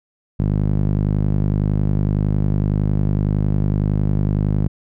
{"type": "tone with band-pass filter", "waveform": "sawtooth", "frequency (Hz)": 50.9, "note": "G#1", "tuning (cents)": -34, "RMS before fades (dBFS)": -18, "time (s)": [0.39, 4.68], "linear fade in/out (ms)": 5, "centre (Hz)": 150, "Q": 1.4, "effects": []}